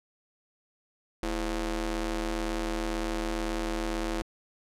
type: ring-modulated tone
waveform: sawtooth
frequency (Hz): 185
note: F#3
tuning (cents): 0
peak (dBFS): -22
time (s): 1.23-4.22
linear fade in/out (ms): 0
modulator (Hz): 146
effects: low-pass 10000 Hz 12 dB/octave